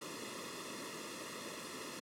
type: noise with comb filter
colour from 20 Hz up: pink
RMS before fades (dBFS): -45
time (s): 0.01-2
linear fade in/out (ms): 10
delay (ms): 1.3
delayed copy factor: -0.85
effects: high-pass 200 Hz 12 dB/octave + low-pass 10000 Hz 12 dB/octave